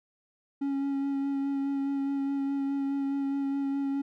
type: tone with vibrato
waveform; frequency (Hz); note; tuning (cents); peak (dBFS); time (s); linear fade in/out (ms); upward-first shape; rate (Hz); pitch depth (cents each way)
triangle; 276.7; C#4; -3; -25; 0.61-4.02; 10; sine; 4.8; 15
effects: none